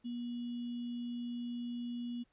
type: tone with sample-and-hold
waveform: sine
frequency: 239.9 Hz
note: A#3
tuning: 50 cents sharp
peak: -37 dBFS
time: 0.04-2.24 s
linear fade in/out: 20 ms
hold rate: 3150 Hz
effects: pink hiss -75 dBFS RMS until 2.32 s + resampled to 8000 Hz

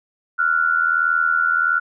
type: tone pair together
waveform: sine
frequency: 1382 / 1463.4 Hz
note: F6 / F#6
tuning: -19 / -20 cents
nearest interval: minor second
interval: 99 cents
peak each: -18 dBFS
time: 0.38-1.8 s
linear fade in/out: 20 ms
effects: none

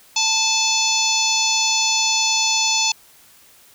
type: harmonic tone with a mistuned harmonic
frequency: 871 Hz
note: A5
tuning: 18 cents flat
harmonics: 1 / 3 / 4 / 5 / 6 / 7 / 8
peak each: -25 / -23 / -24 / -23 / -25 / -23 / -25 dBFS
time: 0.16-2.92 s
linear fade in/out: 5 ms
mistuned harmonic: 1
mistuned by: +28 cents
effects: white hiss -50 dBFS RMS until 3.74 s

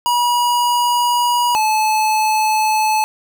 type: tone pair in turn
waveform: square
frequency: 966 / 864.9 Hz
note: B5 / A5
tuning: -39 / -30 cents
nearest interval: major second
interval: 191 cents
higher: first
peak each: -14 / -14 dBFS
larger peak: neither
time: 0.06-1.55 / 1.55-3.04 s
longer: neither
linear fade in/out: 0 ms
effects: none

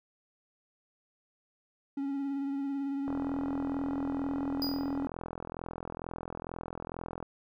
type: tone with vibrato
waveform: triangle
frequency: 277.2 Hz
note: C#4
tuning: in tune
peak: -29 dBFS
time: 1.97-5.07 s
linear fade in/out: 5 ms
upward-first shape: triangle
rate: 18 Hz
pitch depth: 32 cents each way
type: click train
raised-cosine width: 1 ms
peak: -24 dBFS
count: 176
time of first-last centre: 3.08-7.227 s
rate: 42.2 Hz
type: tone with exponential decay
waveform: square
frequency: 4914 Hz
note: D#8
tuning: 22 cents flat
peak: -30 dBFS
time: 4.62-4.97 s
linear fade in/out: 1 ms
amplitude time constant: 76 ms
effects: none

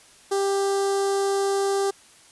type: tone with notch filter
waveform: sawtooth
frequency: 394.6 Hz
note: G4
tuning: 11 cents sharp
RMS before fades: -23 dBFS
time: 0.31-1.91 s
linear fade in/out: 10 ms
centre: 2400 Hz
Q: 0.64
effects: white hiss -52 dBFS RMS until 2.31 s + resampled to 24000 Hz

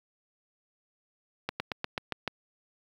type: slowing click train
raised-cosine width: 0.3 ms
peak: -14 dBFS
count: 7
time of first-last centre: 1.49-2.277 s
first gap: 110 ms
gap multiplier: 1.07
effects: high-pass 80 Hz 12 dB/octave + 9-bit

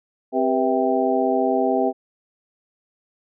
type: harmonic tone with a mistuned harmonic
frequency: 130.81 Hz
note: C3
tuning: in tune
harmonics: 2 / 3 / 4 / 5 / 6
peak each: -23 / -23 / -25 / -23 / -24 dBFS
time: 0.32-1.93 s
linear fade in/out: 50 ms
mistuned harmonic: 4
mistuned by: -120 cents
effects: none

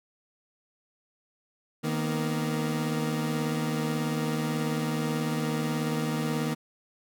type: tone cluster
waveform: 30% pulse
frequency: 155 / 233.7 / 252 Hz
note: D#3 / A#3 / B3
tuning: -6 / +5 / +35 cents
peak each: -27 / -28 / -34 dBFS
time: 1.83-6.55 s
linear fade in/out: 20 ms
effects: none

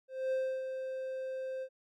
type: tone with ADSR envelope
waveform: triangle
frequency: 523.3 Hz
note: C5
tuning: in tune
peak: -27 dBFS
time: 0.08-1.69 s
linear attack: 240 ms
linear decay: 300 ms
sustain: -7 dB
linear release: 66 ms
effects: none

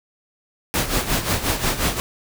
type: noise with tremolo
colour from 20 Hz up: pink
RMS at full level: -19 dBFS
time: 0.74-2 s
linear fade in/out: 0 ms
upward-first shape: sine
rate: 5.6 Hz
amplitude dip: 70%
effects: none

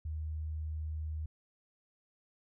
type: tone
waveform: sine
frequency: 77.78 Hz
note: D#2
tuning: in tune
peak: -35 dBFS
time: 0.05-1.26 s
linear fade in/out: 5 ms
effects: none

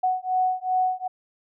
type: beating tone pair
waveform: sine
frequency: 740 / 742.6 Hz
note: F#5 / F#5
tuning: 0 / +6 cents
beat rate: 2.6 Hz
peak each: -24 dBFS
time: 0.03-1.08 s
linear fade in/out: 10 ms
effects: none

